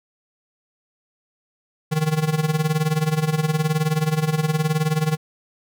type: tone with tremolo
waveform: square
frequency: 155.56 Hz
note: D#3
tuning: in tune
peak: -16 dBFS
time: 1.91-5.17 s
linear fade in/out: 20 ms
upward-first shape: sine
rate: 19 Hz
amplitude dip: 80%
effects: none